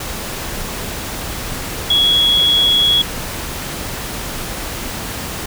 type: tone in noise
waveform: sine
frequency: 3344 Hz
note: G#7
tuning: 11 cents sharp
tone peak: -10 dBFS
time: 1.9-3.02 s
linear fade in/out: 5 ms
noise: pink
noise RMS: -25 dBFS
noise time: 0-5.46 s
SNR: +12 dB
effects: none